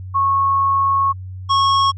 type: tone pair in turn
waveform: sine / square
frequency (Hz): 1098 / 1098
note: C#6 / C#6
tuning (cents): -17 / -17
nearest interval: unison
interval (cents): 0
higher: neither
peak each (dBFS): -13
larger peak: neither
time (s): 0.14-1.13 / 1.49-1.92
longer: first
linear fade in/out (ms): 20
effects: added 93 Hz sine -28 dBFS peak until 1.97 s + resampled to 16000 Hz